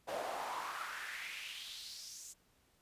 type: noise with high-pass filter sweep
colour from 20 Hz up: brown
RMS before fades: -44 dBFS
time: 0.07-2.34 s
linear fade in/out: 20 ms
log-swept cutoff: 550 to 7300 Hz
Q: 3.3
effects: pink hiss -72 dBFS RMS until 2.81 s + resampled to 32000 Hz